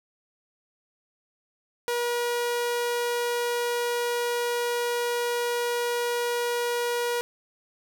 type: tone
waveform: sawtooth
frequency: 480 Hz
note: B4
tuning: 49 cents flat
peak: -21 dBFS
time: 1.88-7.21 s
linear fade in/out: 0 ms
effects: none